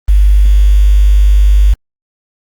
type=tone with quantisation; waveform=sine; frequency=50 Hz; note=G1; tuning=35 cents sharp; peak=-3 dBFS; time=0.08-1.74 s; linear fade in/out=10 ms; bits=5; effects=Opus 24 kbps